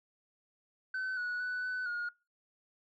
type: tone with pitch steps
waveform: sine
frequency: 1522 / 1467 / 1489 / 1501 / 1433 Hz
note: F#6 / F#6 / F#6 / F#6 / F6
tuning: +48 / -15 / +11 / +24 / +44 cents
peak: -31 dBFS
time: 0.94-2.09 s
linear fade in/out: 5 ms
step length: 230 ms
effects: noise-tail reverb RT60 0.3 s tail -26 dB re dry + tanh soft clip ceiling -32 dBFS